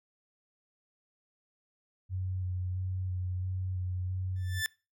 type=tone with vibrato; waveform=sine; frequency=92.1 Hz; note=F#2; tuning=7 cents flat; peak=-31 dBFS; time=2.09-4.63 s; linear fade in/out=50 ms; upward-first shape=square; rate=1.5 Hz; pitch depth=16 cents each way
type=tone with exponential growth; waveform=sawtooth; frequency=1760 Hz; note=A6; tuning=in tune; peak=-23 dBFS; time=4.36-4.66 s; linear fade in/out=0 ms; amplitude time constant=65 ms
effects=noise-tail reverb RT60 0.3 s tail -24 dB re dry